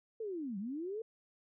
sine linear two-way sweep, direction down then up, 460 to 185 to 460 Hz, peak -37 dBFS, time 0.2-1.02 s, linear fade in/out 5 ms, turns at 0.58 s, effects none

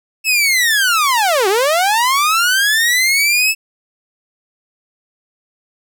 sawtooth linear two-way sweep, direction down then up, 2638 to 366.5 to 2638 Hz, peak -8 dBFS, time 0.24-3.55 s, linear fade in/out 50 ms, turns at 1.48 s, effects none

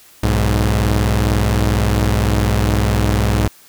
sawtooth tone pair together, 62 / 104.27 Hz, B1 / G#2, +7 / +7 cents, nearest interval major sixth, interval 900 cents, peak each -12 dBFS, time 0.23-3.48 s, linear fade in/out 5 ms, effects white hiss -46 dBFS RMS until 3.68 s

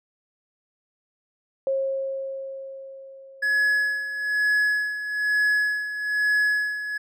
sine tone with exponential decay, 539 Hz, C#5, 49 cents flat, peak -20 dBFS, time 1.67-4.57 s, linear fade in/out 1 ms, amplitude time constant 630 ms
triangle tone with tremolo, 1691 Hz, G#6, 31 cents sharp, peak -16 dBFS, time 3.42-6.98 s, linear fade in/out 10 ms, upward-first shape sine, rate 1.1 Hz, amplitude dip 70%
effects none

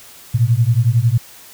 sine beating tone pair, 111.9 / 122.9 Hz, A2 / B2, +30 / -8 cents, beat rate 11 Hz, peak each -14 dBFS, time 0.34-1.18 s, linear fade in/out 10 ms, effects white hiss -41 dBFS RMS until 1.53 s

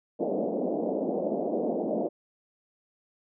white band-pass noise, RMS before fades -29 dBFS, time 0.19-2.09 s, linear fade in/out 20 ms, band 190 to 660 Hz, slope 48 dB/octave, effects none

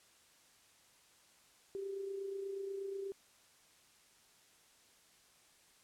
sine tone with amplitude modulation, 392.4 Hz, G4, 2 cents sharp, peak -37 dBFS, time 1.75-3.12 s, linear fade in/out 0 ms, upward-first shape sine, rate 28.3 Hz, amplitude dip 45%, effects white hiss -66 dBFS RMS until 5.83 s + low-pass 10000 Hz 12 dB/octave

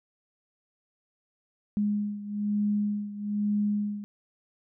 sine beating tone pair, 206.7 / 207.8 Hz, G#3 / G#3, -8 / +1 cents, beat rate 1.1 Hz, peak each -27 / -31 dBFS, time 1.77-4.04 s, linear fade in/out 0 ms, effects none

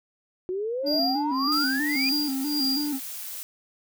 sine exponential sweep, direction up, 357.5 to 2489 Hz, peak -26 dBFS, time 0.49-2.09 s, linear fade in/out 0 ms
triangle tone with vibrato, 280.6 Hz, C#4, 21 cents sharp, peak -24 dBFS, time 0.83-3 s, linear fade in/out 50 ms, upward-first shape square, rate 3.1 Hz, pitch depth 85 cents each way
triangle tone with tremolo, 4787 Hz, D8, 32 cents sharp, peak -22 dBFS, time 0.86-2.9 s, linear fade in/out 10 ms, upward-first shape sine, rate 1.8 Hz, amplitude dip 100%
blue noise, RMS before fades -36 dBFS, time 1.52-3.43 s, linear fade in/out 0 ms
effects none

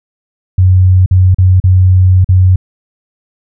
sine tone with dropouts, 92.5 Hz, F#2, in tune, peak -3 dBFS, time 0.58-2.56 s, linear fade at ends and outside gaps 5 ms, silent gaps 1.061-1.11 / 1.346-1.384 / 1.601-1.639 / 2.245-2.289 s, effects none

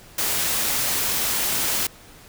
white noise, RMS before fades -23 dBFS, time 0.18-1.87 s, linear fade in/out 5 ms, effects pink hiss -47 dBFS RMS until 2.28 s

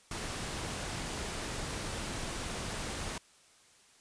pink noise, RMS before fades -38 dBFS, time 0.11-3.18 s, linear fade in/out 2 ms, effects white hiss -62 dBFS RMS until 4 s + resampled to 22050 Hz

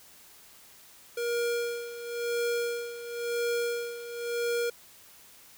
square tone with tremolo, 473.6 Hz, A#4, 27 cents sharp, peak -27 dBFS, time 1.17-4.7 s, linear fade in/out 5 ms, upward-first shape sine, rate 0.96 Hz, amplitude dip 75%, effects white hiss -54 dBFS RMS until 5.57 s

